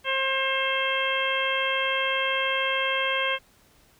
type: harmonic tone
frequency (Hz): 533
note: C5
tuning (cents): +32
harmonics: 1 / 2 / 3 / 4 / 5 / 6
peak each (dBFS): -30 / -30 / -30 / -30 / -30 / -30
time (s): 0.04-3.39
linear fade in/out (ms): 50
effects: pink hiss -59 dBFS RMS until 3.99 s